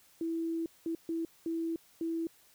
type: tone bursts at uneven times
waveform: sine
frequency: 329.6 Hz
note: E4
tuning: in tune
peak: -31 dBFS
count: 5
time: 0.21-0.66 / 0.86-0.95 / 1.09-1.25 / 1.46-1.76 / 2.01-2.27 s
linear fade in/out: 2 ms
effects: white hiss -63 dBFS RMS until 2.54 s